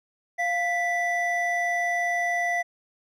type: tone pair together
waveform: triangle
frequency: 698.4 / 1975.5 Hz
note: F5 / B6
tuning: 0 / 0 cents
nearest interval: octave + tritone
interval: 1800 cents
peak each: -24 dBFS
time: 0.38-2.63 s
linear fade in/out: 20 ms
effects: none